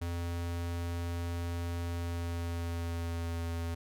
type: tone with pitch glide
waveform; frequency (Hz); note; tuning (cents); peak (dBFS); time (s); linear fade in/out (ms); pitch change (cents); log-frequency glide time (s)
square; 85.8 to 84.08; F2 to E2; -30 to +35; -34; 0.01-3.75; 10; -35; 1.91-3.45
effects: none